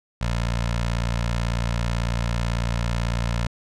15% pulse tone with notch filter, 58.1 Hz, A#1, 5 cents flat, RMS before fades -24 dBFS, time 0.21-3.47 s, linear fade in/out 5 ms, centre 320 Hz, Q 0.58, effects low-pass 7000 Hz 12 dB/octave

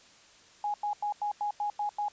sine tone bursts, 829 Hz, G#5, 3 cents flat, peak -28 dBFS, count 8, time 0.64-2.084 s, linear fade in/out 2 ms, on 100 ms, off 92 ms, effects white hiss -57 dBFS RMS until 2.12 s + resampled to 16000 Hz

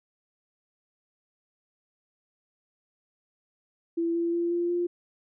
sine tone with pitch steps, 335.4 / 338.9 / 342.4 / 346 / 349.6 Hz, E4 / E4 / F4 / F4 / F4, +30 / +48 / -34 / -16 / +2 cents, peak -24 dBFS, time 3.97-4.87 s, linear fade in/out 10 ms, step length 180 ms, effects none

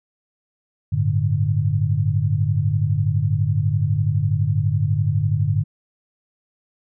sine chord, G suspended second, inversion none, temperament equal, 98 / 110 / 146.83 Hz, G2 / A2 / D3, 0 / 0 / 0 cents, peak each -21 dBFS, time 0.92-5.64 s, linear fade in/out 10 ms, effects none

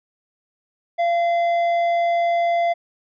triangle tone with tanh clipping, 686 Hz, F5, 31 cents flat, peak -18 dBFS, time 0.98-2.74 s, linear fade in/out 20 ms, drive 12 dB, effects none

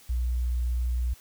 sine tone, 60.8 Hz, B1, 26 cents flat, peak -24 dBFS, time 0.09-1.14 s, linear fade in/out 10 ms, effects white hiss -54 dBFS RMS until 1.2 s

